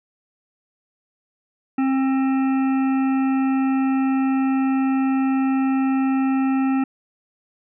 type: harmonic tone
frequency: 266.4 Hz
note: C4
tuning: 31 cents sharp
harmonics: 1 / 3 / 5 / 7 / 9 / 10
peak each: -17 / -29 / -33 / -39 / -42 / -40 dBFS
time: 1.78-6.84 s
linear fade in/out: 5 ms
effects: none